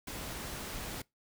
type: noise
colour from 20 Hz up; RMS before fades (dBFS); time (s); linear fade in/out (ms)
pink; -41; 0.07-1.02; 5
effects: noise-tail reverb RT60 0.2 s tail -24 dB re dry